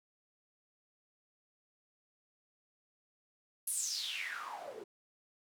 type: noise with band-pass filter sweep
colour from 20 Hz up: white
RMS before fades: -40 dBFS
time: 3.67-4.84 s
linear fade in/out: 5 ms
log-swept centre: 11000 to 370 Hz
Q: 7.5
effects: none